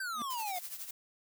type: exponential sweep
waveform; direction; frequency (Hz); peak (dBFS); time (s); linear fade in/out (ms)
square; down; 1585 to 698.5; -36; 0-0.59; 5
type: tone with exponential growth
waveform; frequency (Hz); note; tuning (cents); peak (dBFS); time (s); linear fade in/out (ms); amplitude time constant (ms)
square; 233.1; A#3; 0; -38; 0.12-0.22; 0; 21
type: noise with tremolo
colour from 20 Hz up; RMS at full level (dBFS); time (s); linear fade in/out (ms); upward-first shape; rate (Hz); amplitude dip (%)
blue; -40; 0.3-0.91; 5; triangle; 12; 75
effects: none